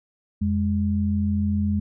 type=tone pair together; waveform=sine; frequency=86.86 / 206.3 Hz; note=F2 / G#3; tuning=-9 / -11 cents; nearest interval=octave + minor third; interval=1498 cents; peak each=-23 / -22 dBFS; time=0.41-1.8 s; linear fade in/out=10 ms; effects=none